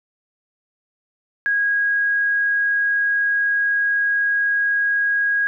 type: tone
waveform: sine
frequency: 1644 Hz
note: G#6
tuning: 18 cents flat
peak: -16 dBFS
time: 1.46-5.47 s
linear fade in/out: 0 ms
effects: none